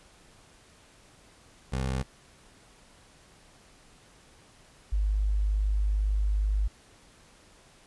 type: tone pair in turn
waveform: 20% pulse / sine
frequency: 65.3 / 51.12 Hz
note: C2 / G#1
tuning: -3 / -27 cents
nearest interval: major third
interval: 424 cents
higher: first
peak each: -23 dBFS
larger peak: neither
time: 1.72-2.03 / 4.92-6.68 s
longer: second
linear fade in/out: 10 ms
effects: pink hiss -57 dBFS RMS until 7.86 s + resampled to 24000 Hz